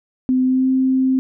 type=tone with pitch glide; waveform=sine; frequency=256.9 to 261.5 Hz; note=C4 to C4; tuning=-32 to -1 cents; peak=-13 dBFS; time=0.29-1.19 s; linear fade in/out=0 ms; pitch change=+31 cents; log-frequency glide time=0.43-0.69 s; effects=none